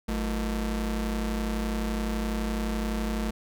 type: ring-modulated tone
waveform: 40% pulse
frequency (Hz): 135.2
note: C#3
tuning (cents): -43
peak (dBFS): -23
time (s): 0.08-3.31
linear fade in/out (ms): 10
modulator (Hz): 83.5
effects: none

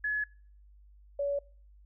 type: tone pair in turn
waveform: sine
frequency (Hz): 1700 / 567.3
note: G#6 / C#5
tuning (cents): +40 / +40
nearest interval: octave + perfect fifth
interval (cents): 1900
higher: first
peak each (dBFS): -28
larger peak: neither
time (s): 0.04-0.24 / 1.19-1.39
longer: neither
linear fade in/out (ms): 5
effects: noise-tail reverb RT60 0.5 s tail -26 dB re dry + added 50 Hz sine -54 dBFS peak until 1.85 s

